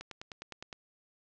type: click train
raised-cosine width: 0.2 ms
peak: -25 dBFS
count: 8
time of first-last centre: 0.01-0.728 s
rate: 9.75 Hz
effects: low-pass 7000 Hz 12 dB/octave